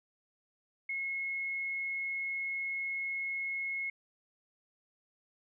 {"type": "tone", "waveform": "sine", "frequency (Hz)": 2172, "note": "C#7", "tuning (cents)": -36, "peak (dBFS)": -33, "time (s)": [0.89, 3.9], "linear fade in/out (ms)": 5, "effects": []}